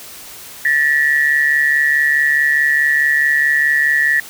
sine tone pair together, 1765 / 1909.7 Hz, A6 / A#6, +5 / +41 cents, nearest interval minor second, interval 136 cents, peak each -14 dBFS, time 0.65-4.2 s, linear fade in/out 2 ms, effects white hiss -35 dBFS RMS until 4.29 s

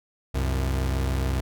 35% pulse tone pair together, 65.41 / 92.5 Hz, C2 / F#2, 0 / 0 cents, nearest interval tritone, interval 600 cents, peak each -22 / -29 dBFS, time 0.34-1.41 s, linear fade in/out 10 ms, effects none

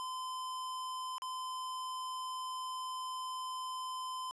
square tone with dropouts, 1026 Hz, C6, 34 cents flat, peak -39 dBFS, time 0-4.31 s, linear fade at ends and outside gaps 0 ms, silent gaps 1.182-1.22 s, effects resampled to 24000 Hz + 12-bit

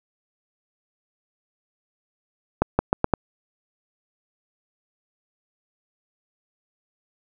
accelerating click train, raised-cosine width 1 ms, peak -3 dBFS, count 5, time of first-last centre 2.62-3.137 s, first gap 170 ms, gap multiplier 0.82, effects none

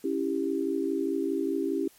sine chord, C# diminished, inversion none, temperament equal with one note detuned, 277.2 / 329.6 / 394.5 Hz, C#4 / E4 / G4, 0 / 0 / +11 cents, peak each -30 dBFS, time 0.04-1.88 s, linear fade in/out 5 ms, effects white hiss -58 dBFS RMS until 1.98 s + MP3 64 kbps

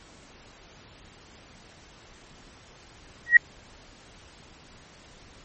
sine tone with exponential growth, 1902 Hz, A#6, 34 cents sharp, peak -6 dBFS, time 3.26-3.37 s, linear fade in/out 5 ms, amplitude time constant 22 ms, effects pink hiss -51 dBFS RMS until 5.44 s + MP3 32 kbps

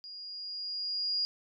sine tone with level ramp, 4853 Hz, D#8, 44 cents flat, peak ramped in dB -43 to -27 dBFS, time 0.04-1.25 s, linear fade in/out 0 ms, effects none

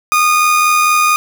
30% pulse tone with amplitude modulation, 1228 Hz, D#6, 23 cents flat, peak -5 dBFS, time 0.12-1.16 s, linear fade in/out 0 ms, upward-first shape sine, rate 84.4 Hz, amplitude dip 30%, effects none

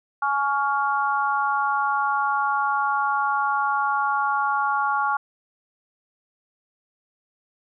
harmonic tone, 280 Hz, C#4, 18 cents sharp, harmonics 3 / 4 / 5, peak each -24 / -24 / -25 dBFS, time 0.22-5.17 s, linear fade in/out 5 ms, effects none

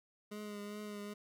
25% pulse tone with vibrato, 207.7 Hz, G#3, in tune, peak -39 dBFS, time 0.31-1.14 s, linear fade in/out 10 ms, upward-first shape triangle, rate 2.5 Hz, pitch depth 30 cents each way, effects none

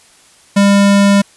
square tone, 200 Hz, G3, 35 cents sharp, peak -7 dBFS, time 0.56-1.22 s, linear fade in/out 10 ms, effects white hiss -46 dBFS RMS until 1.36 s + resampled to 24000 Hz

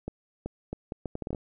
accelerating click train, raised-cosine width 2 ms, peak -20 dBFS, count 11, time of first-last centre 0.08-1.348 s, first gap 380 ms, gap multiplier 0.71, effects none

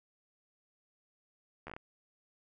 slowing click train, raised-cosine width 0.5 ms, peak -29 dBFS, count 6, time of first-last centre 1.67-1.765 s, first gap 12 ms, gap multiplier 1.23, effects none

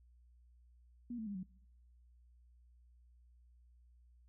sine tone with pitch steps, 240.6 / 220.6 / 202.3 / 185.53 Hz, B3 / A3 / G#3 / F#3, -45 / +5 / -45 / +5 cents, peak -40 dBFS, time 1.1-1.432 s, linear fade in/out 5 ms, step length 83 ms, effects noise-tail reverb RT60 0.9 s tail -26 dB re dry + added 60 Hz sine -62 dBFS peak until 4.28 s

